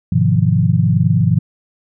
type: chord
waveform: sine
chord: F half-diminished seventh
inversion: first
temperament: equal with one note detuned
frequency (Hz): 103.83 / 126.14 / 155.56 / 174.61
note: Ab2 / Cb3 / Eb3 / F3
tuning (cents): 0 / +37 / 0 / 0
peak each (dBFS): -16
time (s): 0.12-1.39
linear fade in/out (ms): 5
effects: none